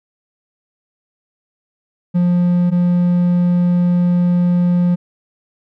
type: tone pair in turn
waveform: triangle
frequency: 176.4 / 176.4 Hz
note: F3 / F3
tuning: +18 / +18 cents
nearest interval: unison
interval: 0 cents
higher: neither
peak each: -9 dBFS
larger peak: neither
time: 2.14-2.71 / 2.71-4.96 s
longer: second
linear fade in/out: 20 ms
effects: none